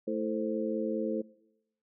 harmonic tone with a mistuned harmonic, 110 Hz, A2, in tune, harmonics 2 / 3 / 4 / 5, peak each -35 / -35 / -35 / -35 dBFS, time 0.07-1.22 s, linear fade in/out 10 ms, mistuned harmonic 5, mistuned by -82 cents, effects noise-tail reverb RT60 0.9 s tail -23 dB re dry

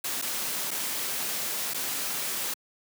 white noise with dropouts, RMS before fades -31 dBFS, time 0.04-2.54 s, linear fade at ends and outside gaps 5 ms, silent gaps 0.216-0.222 / 0.708-0.712 / 1.737-1.743 s, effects high-pass 150 Hz 12 dB/octave

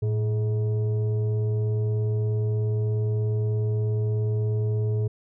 sine tone pair together, 110.4 / 422.1 Hz, A2 / G#4, +6 / +28 cents, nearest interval octave + major seventh, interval 2322 cents, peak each -20 / -29 dBFS, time 0.02-5.08 s, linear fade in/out 10 ms, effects tanh soft clip ceiling -19 dBFS

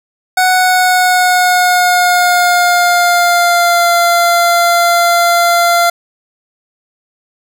25% pulse tone with pitch glide, 740 to 690.4 Hz, F#5 to F5, 0 to -20 cents, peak -4 dBFS, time 0.37-5.9 s, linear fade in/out 5 ms, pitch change -120 cents, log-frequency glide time 0.49-3.92 s, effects none

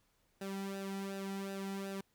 sawtooth tone with flanger, 195.4 Hz, G3, 5 cents flat, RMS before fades -41 dBFS, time 0.41-2.01 s, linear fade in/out 5 ms, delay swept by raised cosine 0.91 to 1.86 ms, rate 2.7 Hz, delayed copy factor -0.7, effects pink hiss -75 dBFS RMS until 2.14 s

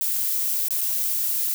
violet noise with dropouts, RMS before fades -24 dBFS, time 0.01-1.54 s, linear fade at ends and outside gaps 0 ms, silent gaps 0.684-0.707 / 0.809-0.814 s, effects none

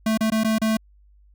square tone with dropouts, 220 Hz, A3, in tune, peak -19 dBFS, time 0.06-0.77 s, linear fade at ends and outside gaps 5 ms, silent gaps 0.175-0.207 / 0.302-0.319 / 0.436-0.445 / 0.584-0.616 s, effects added 50 Hz sine -51 dBFS peak until 1.34 s

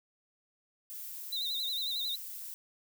violet noise, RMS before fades -43 dBFS, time 0.9-2.54 s, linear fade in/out 0 ms
sine tone with vibrato, 3835 Hz, A#7, 48 cents sharp, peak -32 dBFS, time 1.32-2.16 s, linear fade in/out 10 ms, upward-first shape sine, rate 11 Hz, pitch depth 100 cents each way
effects none

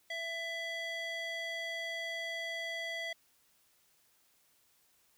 square tone with band-pass filter, 665 Hz, E5, 15 cents sharp, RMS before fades -39 dBFS, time 0.1-3.13 s, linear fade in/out 5 ms, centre 2500 Hz, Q 1.9, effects white hiss -70 dBFS RMS until 5.17 s

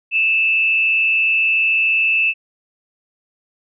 sine tone with frequency modulation, 2637 Hz, E7, in tune, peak -13 dBFS, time 0.11-2.34 s, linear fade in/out 50 ms, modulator 153 Hz, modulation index 0.42, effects none

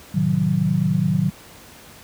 sine chord, A diminished seventh, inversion none, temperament equal, 110 / 130.81 / 155.56 / 185 Hz, A2 / C3 / Eb3 / Gb3, 0 / 0 / 0 / 0 cents, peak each -26 / -26 / -20 / -20 dBFS, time 0.14-1.3 s, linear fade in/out 10 ms, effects pink hiss -44 dBFS RMS until 2.03 s + high-pass 60 Hz 12 dB/octave

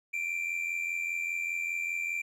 triangle tone pair together, 2349 / 2434 Hz, D7 / D#7, 0 / -39 cents, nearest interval minor second, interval 61 cents, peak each -30 / -35 dBFS, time 0.13-2.22 s, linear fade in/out 10 ms, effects none

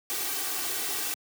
white noise with comb filter, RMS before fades -31 dBFS, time 0.1-1.14 s, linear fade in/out 0 ms, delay 2.6 ms, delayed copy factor +1, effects high-pass 150 Hz 12 dB/octave

